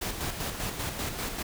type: noise with tremolo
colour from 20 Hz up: pink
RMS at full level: -32 dBFS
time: 0.01-1.43 s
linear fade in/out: 10 ms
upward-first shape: square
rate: 5.1 Hz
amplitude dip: 45%
effects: none